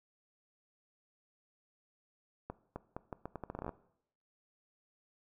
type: accelerating click train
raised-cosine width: 1 ms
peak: -26 dBFS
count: 15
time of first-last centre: 2.5-3.692 s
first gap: 260 ms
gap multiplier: 0.79
effects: noise-tail reverb RT60 0.7 s tail -18 dB re dry